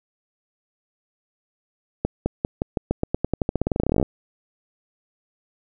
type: accelerating click train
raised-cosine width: 2 ms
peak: -7 dBFS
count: 28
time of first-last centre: 2.05-4.028 s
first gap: 210 ms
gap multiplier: 0.9
effects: none